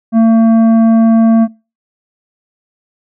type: tone with tanh clipping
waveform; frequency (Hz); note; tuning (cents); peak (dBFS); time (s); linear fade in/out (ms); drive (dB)
sine; 225.8; A3; +45; -6; 0.12-1.48; 50; 9
effects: noise-tail reverb RT60 0.3 s tail -23 dB re dry